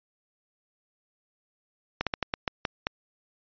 slowing click train, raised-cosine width 0.3 ms, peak -10 dBFS, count 8, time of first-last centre 2.01-2.869 s, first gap 57 ms, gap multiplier 1.25, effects resampled to 11025 Hz

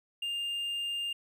triangle tone, 2806 Hz, F7, 8 cents sharp, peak -30 dBFS, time 0.22-1.13 s, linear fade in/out 5 ms, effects none

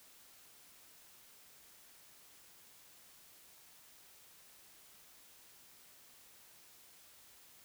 silence, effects white hiss -61 dBFS RMS until 7.64 s

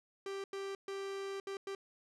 45% pulse tone bursts at uneven times, 392 Hz, G4, in tune, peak -39 dBFS, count 5, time 0.26-0.44 / 0.53-0.75 / 0.88-1.4 / 1.47-1.57 / 1.67-1.75 s, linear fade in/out 2 ms, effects low-pass 7000 Hz 12 dB/octave

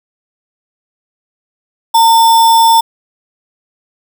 sine tone with sample-and-hold, 910 Hz, A#5, 42 cents flat, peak -4 dBFS, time 1.94-2.81 s, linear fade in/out 10 ms, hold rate 4410 Hz, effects none

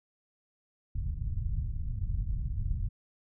pink low-pass noise, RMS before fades -32 dBFS, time 0.95-2.89 s, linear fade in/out 5 ms, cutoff 120 Hz, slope 24 dB/octave, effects none

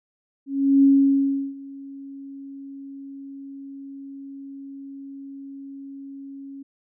sine tone with ADSR envelope, 275.3 Hz, C#4, 12 cents flat, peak -11 dBFS, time 0.46-6.63 s, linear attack 370 ms, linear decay 710 ms, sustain -24 dB, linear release 9 ms, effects none

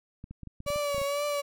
clicks, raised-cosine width 5 ms, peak -29 dBFS, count 11, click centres 0.241 / 0.31 / 0.433 / 0.473 / 0.604 / 0.664 / 0.703 / 0.76 / 0.946 / 0.981 / 1.016 s
35% pulse tone with vibrato, 572 Hz, D5, 46 cents flat, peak -26 dBFS, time 0.66-1.42 s, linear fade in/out 20 ms, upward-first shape triangle, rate 2.1 Hz, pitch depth 51 cents each way
effects none

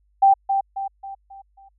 sine tone with echo, 784 Hz, G5, in tune, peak -10 dBFS, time 0.22-0.34 s, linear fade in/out 10 ms, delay 270 ms, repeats 5, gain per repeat -7 dB, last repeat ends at 1.69 s, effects added 50 Hz sine -60 dBFS peak until 1.78 s

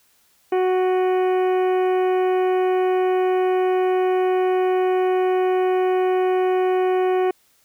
harmonic tone with a mistuned harmonic, 370 Hz, F#4, in tune, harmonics 1 / 2 / 3 / 4 / 5 / 6 / 7 / 8, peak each -17 / -24 / -33 / -38 / -38 / -42 / -41 / -45 dBFS, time 0.52-7.31 s, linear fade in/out 5 ms, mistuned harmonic 7, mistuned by -78 cents, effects white hiss -60 dBFS RMS until 7.64 s

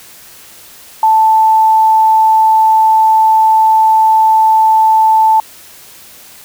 sine tone, 880 Hz, A5, in tune, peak -5 dBFS, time 1.03-5.4 s, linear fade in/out 2 ms, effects white hiss -37 dBFS RMS until 6.44 s

